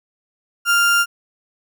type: tone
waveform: 35% pulse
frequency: 1396.9 Hz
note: F6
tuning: in tune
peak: -11 dBFS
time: 0.65-1.06 s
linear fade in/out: 50 ms
effects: none